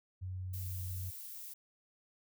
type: tone with pitch glide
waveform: sine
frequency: 92.5 to 91.86 Hz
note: F#2 to F#2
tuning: 0 to -12 cents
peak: -38 dBFS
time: 0.21-1.11 s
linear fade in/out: 20 ms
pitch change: -12 cents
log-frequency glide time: 0.33-0.95 s
type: noise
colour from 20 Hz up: violet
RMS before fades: -47 dBFS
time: 0.53-1.54 s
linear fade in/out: 10 ms
effects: none